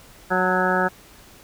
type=harmonic tone with a mistuned harmonic; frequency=184.6 Hz; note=F#3; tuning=4 cents flat; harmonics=1 / 2 / 3 / 4 / 5 / 7 / 8 / 9; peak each=-26 / -26 / -26 / -26 / -26 / -26 / -26 / -26 dBFS; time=0.3-0.89 s; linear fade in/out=20 ms; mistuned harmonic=5; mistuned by=-32 cents; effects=pink hiss -48 dBFS RMS until 1.43 s